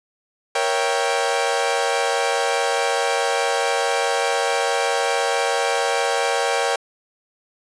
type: chord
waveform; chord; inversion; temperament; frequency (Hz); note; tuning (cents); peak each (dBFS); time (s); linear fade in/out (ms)
sawtooth; A# diminished seventh; none; equal with one note detuned; 469.7 / 554.4 / 659.3 / 784; A#4 / C#5 / E5 / G5; +13 / 0 / 0 / 0; -20 / -20 / -24 / -19; 0.55-6.76; 5
effects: resampled to 22050 Hz